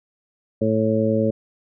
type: harmonic tone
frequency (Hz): 110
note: A2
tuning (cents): 0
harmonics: 1 / 2 / 3 / 4 / 5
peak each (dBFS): -25 / -21 / -26 / -24 / -22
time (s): 0.61-1.31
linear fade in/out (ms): 10
effects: none